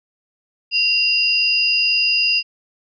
sine tone pair together, 2766 / 4909 Hz, F7 / D#8, -17 / -24 cents, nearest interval minor seventh, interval 993 cents, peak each -17 / -17 dBFS, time 0.71-2.43 s, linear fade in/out 50 ms, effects none

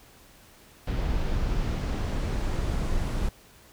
brown noise with low-pass filter sweep, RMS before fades -27 dBFS, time 0.87-3.29 s, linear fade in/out 5 ms, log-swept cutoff 4500 to 11000 Hz, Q 0.88, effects pink hiss -54 dBFS RMS until 3.72 s

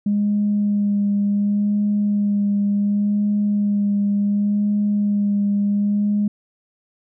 sine tone with vibrato, 204.7 Hz, G#3, 25 cents flat, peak -15 dBFS, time 0.06-6.28 s, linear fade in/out 5 ms, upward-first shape sine, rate 0.69 Hz, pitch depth 17 cents each way, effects tanh soft clip ceiling -11 dBFS

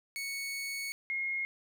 sawtooth / sine tone pair in turn, 2217 / 2150 Hz, C#7 / C7, 0 / +47 cents, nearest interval minor second, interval 53 cents, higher first, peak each -32 / -31 dBFS, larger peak second, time 0.16-0.92 / 1.1-1.45 s, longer first, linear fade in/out 0 ms, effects none

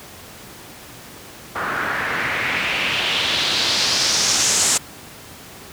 white noise with low-pass filter sweep, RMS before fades -20 dBFS, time 1.55-4.78 s, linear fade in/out 10 ms, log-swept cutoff 1300 to 7900 Hz, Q 2.7, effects pink hiss -39 dBFS RMS until 5.72 s + high-pass 80 Hz 12 dB/octave

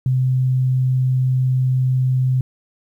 sine tone, 129 Hz, C3, 24 cents flat, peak -14 dBFS, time 0.06-2.41 s, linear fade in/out 2 ms, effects 9-bit

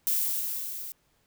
violet noise with level ramp, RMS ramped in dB -25 to -39 dBFS, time 0.07-0.92 s, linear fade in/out 0 ms, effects pink hiss -69 dBFS RMS until 1.26 s

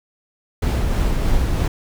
brown noise with tremolo, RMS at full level -17 dBFS, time 0.62-1.68 s, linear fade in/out 5 ms, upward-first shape sine, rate 3.2 Hz, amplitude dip 25%, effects none

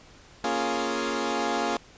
15% pulse chord, Bb minor seventh, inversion none, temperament equal, 233.1 / 277.2 / 349.2 / 415.3 Hz, Bb3 / Db4 / F4 / Ab4, 0 / 0 / 0 / 0 cents, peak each -25 dBFS, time 0.44-1.77 s, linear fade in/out 2 ms, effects pink hiss -52 dBFS RMS until 1.97 s + resampled to 16000 Hz

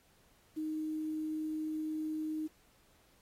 sine tone with quantisation, 311.1 Hz, D#4, in tune, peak -34 dBFS, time 0.56-2.48 s, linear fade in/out 20 ms, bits 10, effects pink hiss -68 dBFS RMS until 3.21 s + AAC 48 kbps

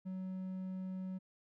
triangle tone, 187 Hz, F#3, 19 cents sharp, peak -37 dBFS, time 0.05-1.19 s, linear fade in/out 20 ms, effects none

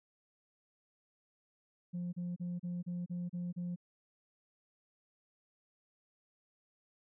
sine tone bursts, 176.1 Hz, F3, 15 cents sharp, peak -34 dBFS, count 8, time 1.93-3.761 s, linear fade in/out 20 ms, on 200 ms, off 33 ms, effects tanh soft clip ceiling -34 dBFS

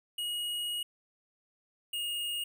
square tone pair in turn, 2891 / 2854 Hz, F#7 / F7, -41 / +37 cents, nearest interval unison, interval 22 cents, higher first, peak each -33 / -33 dBFS, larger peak neither, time 0.18-0.83 / 1.93-2.44 s, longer first, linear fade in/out 5 ms, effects none

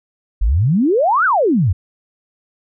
sine exponential two-way sweep, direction up then down, 43.79 to 1568 to 78.8 Hz, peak -11 dBFS, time 0.41-1.73 s, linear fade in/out 10 ms, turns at 1.25 s, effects none

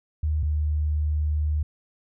sine tone pair in turn, 76.6 / 75.68 Hz, D#2 / D#2, -27 / -47 cents, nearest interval unison, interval 20 cents, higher first, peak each -21 dBFS, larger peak neither, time 0.23-0.43 / 0.43-1.63 s, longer second, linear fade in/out 5 ms, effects none

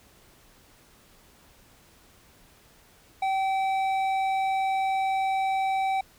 sine tone with hard clipping, 770 Hz, G5, 31 cents flat, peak -25 dBFS, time 3.22-6.01 s, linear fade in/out 5 ms, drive 8 dB, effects pink hiss -57 dBFS RMS until 6.18 s

